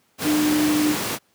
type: tone in noise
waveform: sine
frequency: 302.2 Hz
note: D4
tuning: 50 cents sharp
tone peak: -17 dBFS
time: 0.23-0.96 s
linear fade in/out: 50 ms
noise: pink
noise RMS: -25 dBFS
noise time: 0.18-1.19 s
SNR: +5 dB
effects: pink hiss -63 dBFS RMS until 1.34 s + high-pass 150 Hz 12 dB/octave